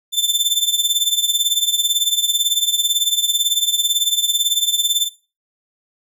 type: tone with tremolo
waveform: sawtooth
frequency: 3545 Hz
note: A7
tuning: 12 cents sharp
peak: -8 dBFS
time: 0.12-5.1 s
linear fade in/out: 50 ms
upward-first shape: triangle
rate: 18 Hz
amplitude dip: 85%
effects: noise-tail reverb RT60 0.3 s tail -17 dB re dry